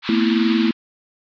white band-pass noise, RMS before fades -29 dBFS, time 0.02-0.73 s, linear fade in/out 50 ms, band 910 to 4200 Hz, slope 48 dB/octave
sine chord, A suspended second, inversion none, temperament equal with one note detuned, 225.5 / 246.9 / 329.6 Hz, A3 / B3 / E4, +43 / 0 / 0 cents, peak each -17 / -22 / -19 dBFS, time 0.09-0.71 s, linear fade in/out 2 ms
effects none

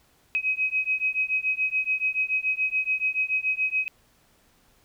sine beating tone pair, 2531 / 2538 Hz, D#7 / D#7, +29 / +34 cents, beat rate 7 Hz, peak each -26 dBFS, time 0.35-3.88 s, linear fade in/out 0 ms, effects pink hiss -62 dBFS RMS until 4.84 s

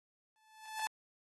sawtooth tone with exponential growth, 871 Hz, A5, 18 cents flat, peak -29 dBFS, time 0.36-0.87 s, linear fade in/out 0 ms, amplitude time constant 110 ms, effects AAC 32 kbps

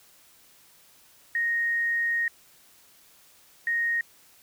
sine tone bursts at uneven times, 1864.7 Hz, A#6, in tune, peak -23 dBFS, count 2, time 1.35-2.28 / 3.67-4.01 s, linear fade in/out 2 ms, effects white hiss -57 dBFS RMS until 4.42 s

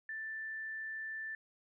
sine tone, 1767 Hz, A6, 7 cents sharp, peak -39 dBFS, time 0.09-1.35 s, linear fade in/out 2 ms, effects none

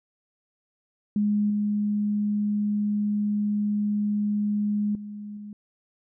sine tone with level steps, 207.7 Hz, G#3, in tune, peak -20 / -22 / -34 / -36 dBFS, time 1.16-5.53 s, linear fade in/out 2 ms, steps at 1.5 / 4.95 / 5.37 s, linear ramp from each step 2 ms, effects none

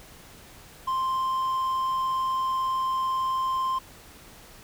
triangle tone, 1047 Hz, C6, 1 cent sharp, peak -22 dBFS, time 0.87-3.79 s, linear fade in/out 10 ms, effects pink hiss -49 dBFS RMS until 4.63 s

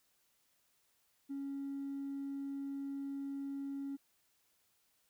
sine tone with hard clipping, 277.2 Hz, C#4, in tune, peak -39 dBFS, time 1.29-3.97 s, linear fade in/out 20 ms, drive 1 dB, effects white hiss -75 dBFS RMS until 5.09 s

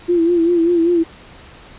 sine tone with vibrato, 340.5 Hz, F4, 44 cents flat, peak -11 dBFS, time 0.08-1.04 s, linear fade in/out 20 ms, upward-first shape sine, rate 5.1 Hz, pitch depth 64 cents each way, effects pink hiss -41 dBFS RMS until 1.78 s + resampled to 8000 Hz

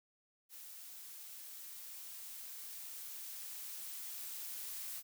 blue noise with level ramp, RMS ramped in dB -52 to -44 dBFS, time 0.49-5.03 s, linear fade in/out 50 ms, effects none

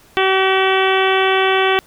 harmonic tone, 381.5 Hz, G4, 47 cents flat, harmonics 1 / 2 / 3 / 4 / 5 / 6 / 7 / 8 / 9, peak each -16 / -19 / -21 / -22 / -23 / -24 / -24 / -25 / -26 dBFS, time 0.17-1.79 s, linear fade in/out 0 ms, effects pink hiss -49 dBFS RMS until 1.86 s

